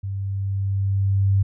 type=tone with level ramp; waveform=sine; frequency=98 Hz; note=G2; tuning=in tune; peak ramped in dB=-25 to -14 dBFS; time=0.03-1.43 s; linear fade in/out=10 ms; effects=none